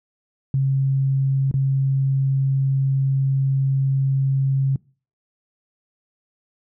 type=tone with dropouts; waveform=sine; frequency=135.4 Hz; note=C#3; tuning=40 cents flat; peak=-16 dBFS; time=0.54-4.76 s; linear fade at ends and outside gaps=2 ms; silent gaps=1.513-1.54 s; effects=noise-tail reverb RT60 0.4 s tail -24 dB re dry